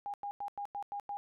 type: tone bursts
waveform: sine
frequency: 812 Hz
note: G#5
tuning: 39 cents flat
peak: -36 dBFS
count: 7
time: 0.06-1.17 s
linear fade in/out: 0 ms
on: 78 ms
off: 94 ms
effects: none